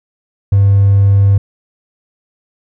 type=tone with hard clipping; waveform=triangle; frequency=99.3 Hz; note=G2; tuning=23 cents sharp; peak=-6 dBFS; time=0.52-1.38 s; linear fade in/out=5 ms; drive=4 dB; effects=none